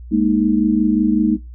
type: chord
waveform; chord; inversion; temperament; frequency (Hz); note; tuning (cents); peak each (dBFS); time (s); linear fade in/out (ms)
sine; Ab suspended second; none; equal; 207.7 / 233.1 / 311.1; Ab3 / Bb3 / Eb4; 0 / 0 / 0; -17; 0.11-1.37; 20
effects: noise-tail reverb RT60 0.2 s tail -18 dB re dry + added 60 Hz sine -32 dBFS peak until 1.54 s